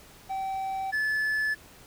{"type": "tone pair in turn", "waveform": "triangle", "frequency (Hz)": [771, 1730.8], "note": ["G5", "A6"], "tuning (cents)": [-29, -29], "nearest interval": "octave + major second", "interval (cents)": 1400, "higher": "second", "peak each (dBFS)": [-27, -23], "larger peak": "second", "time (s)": [[0.29, 0.92], [0.92, 1.55]], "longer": "neither", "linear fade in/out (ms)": 20, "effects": ["pink hiss -52 dBFS RMS until 1.86 s"]}